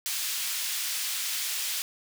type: high-pass noise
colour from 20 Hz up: pink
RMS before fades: -31 dBFS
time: 0.06-1.82 s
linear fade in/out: 0 ms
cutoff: 2900 Hz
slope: 12 dB/octave
effects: none